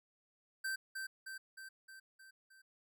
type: tone with echo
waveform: square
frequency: 1557 Hz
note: G6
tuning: 12 cents flat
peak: -37 dBFS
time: 0.64-0.76 s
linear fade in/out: 10 ms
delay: 310 ms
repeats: 6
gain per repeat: -4 dB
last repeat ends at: 2.62 s
effects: none